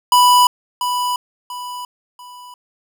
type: tone with echo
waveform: square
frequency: 987.8 Hz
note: B5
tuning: in tune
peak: -9 dBFS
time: 0.12-0.47 s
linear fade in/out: 2 ms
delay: 690 ms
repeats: 3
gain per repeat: -9 dB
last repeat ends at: 2.54 s
effects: none